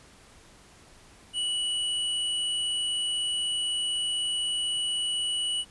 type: tone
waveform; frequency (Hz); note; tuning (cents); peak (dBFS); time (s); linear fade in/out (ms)
square; 2944; F#7; -9; -27; 1.33-5.65; 50
effects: pink hiss -54 dBFS RMS until 5.7 s + resampled to 24000 Hz